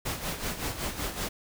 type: noise with tremolo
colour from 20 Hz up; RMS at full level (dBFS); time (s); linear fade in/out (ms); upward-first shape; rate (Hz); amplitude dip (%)
pink; -31; 0.05-1.29; 10; sine; 5.3; 65
effects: none